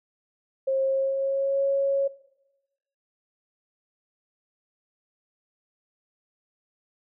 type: tone with pitch glide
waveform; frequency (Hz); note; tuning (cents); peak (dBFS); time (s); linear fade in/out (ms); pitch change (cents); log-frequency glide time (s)
sine; 535 to 551.3; C5 to C#5; +38 to -10; -21; 0.67-2.08; 10; +52; 0.81-1.63
effects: noise-tail reverb RT60 0.9 s tail -17 dB re dry